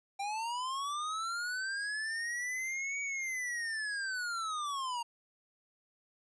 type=linear two-way sweep; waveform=square; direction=up then down; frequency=784 to 2263 to 926 Hz; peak=-35 dBFS; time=0.19-5.03 s; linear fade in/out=10 ms; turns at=3.01 s; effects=resampled to 22050 Hz